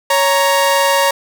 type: tone pair together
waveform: sawtooth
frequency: 555.9 / 934 Hz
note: C#5 / A#5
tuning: +5 / +3 cents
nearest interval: major sixth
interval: 898 cents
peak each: -10 dBFS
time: 0.1-1.11 s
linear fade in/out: 5 ms
effects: none